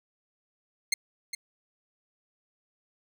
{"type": "tone with echo", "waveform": "15% pulse", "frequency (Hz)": 2121, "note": "C7", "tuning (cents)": 23, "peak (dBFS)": -16, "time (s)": [0.92, 0.94], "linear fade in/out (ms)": 5, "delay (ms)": 410, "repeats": 1, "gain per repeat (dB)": -10, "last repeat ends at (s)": 1.35, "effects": []}